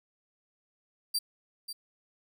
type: tone with echo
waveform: sawtooth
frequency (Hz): 4699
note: D8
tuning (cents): 0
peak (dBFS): -24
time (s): 1.14-1.19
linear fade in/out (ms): 10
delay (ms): 540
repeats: 1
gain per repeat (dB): -10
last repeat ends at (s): 1.73
effects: none